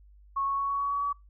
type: tone with pitch steps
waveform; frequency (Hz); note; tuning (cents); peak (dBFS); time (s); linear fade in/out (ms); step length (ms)
sine; 1100 / 1106.4 / 1112.8 / 1119.2 / 1125.7 / 1132.2 / 1138.8; C#6 / C#6 / C#6 / C#6 / C#6 / C#6 / C#6; -14 / -4 / +6 / +16 / +26 / +36 / +46; -26; 0.36-1.13; 10; 110
effects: noise-tail reverb RT60 0.2 s tail -23 dB re dry + added 50 Hz sine -52 dBFS peak until 1.29 s